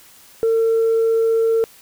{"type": "tone", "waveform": "sine", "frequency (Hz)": 452.6, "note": "A4", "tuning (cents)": 49, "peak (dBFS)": -12, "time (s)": [0.43, 1.64], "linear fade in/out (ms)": 0, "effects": ["tanh soft clip ceiling -11 dBFS", "white hiss -47 dBFS RMS until 1.81 s"]}